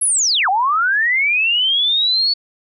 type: linear two-way sweep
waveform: sine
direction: down then up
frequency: 11175 to 726 to 4470 Hz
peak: -13 dBFS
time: 0.01-2.34 s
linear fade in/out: 10 ms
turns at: 0.49 s
effects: none